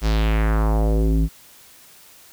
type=tone with low-pass filter sweep; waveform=square; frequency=54.1 Hz; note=A1; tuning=29 cents flat; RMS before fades=-18 dBFS; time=0.01-1.29 s; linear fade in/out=50 ms; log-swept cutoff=5900 to 200 Hz; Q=2.1; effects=white hiss -48 dBFS RMS until 2.32 s